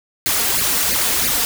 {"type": "noise with flanger", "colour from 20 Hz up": "white", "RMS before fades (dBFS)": -18, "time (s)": [0.26, 1.45], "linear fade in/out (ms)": 0, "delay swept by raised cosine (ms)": [0.43, 4.43], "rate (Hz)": 3, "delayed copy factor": 0.75, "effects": []}